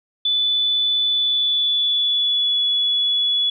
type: tone with pitch glide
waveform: sine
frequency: 3485 to 3403 Hz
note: A7 to G#7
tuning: -17 to +41 cents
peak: -16 dBFS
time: 0.25-3.5 s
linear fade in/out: 5 ms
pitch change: -42 cents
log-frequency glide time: 1.07-2.64 s
effects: none